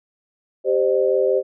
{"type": "chord", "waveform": "sine", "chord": "C minor", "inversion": "second", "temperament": "equal with one note detuned", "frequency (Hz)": [392, 523.3, 608.7], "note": ["G4", "C5", "Eb5"], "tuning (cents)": [0, 0, -38], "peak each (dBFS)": [-19, -18, -23], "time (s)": [0.64, 1.43], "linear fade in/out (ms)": 50, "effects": []}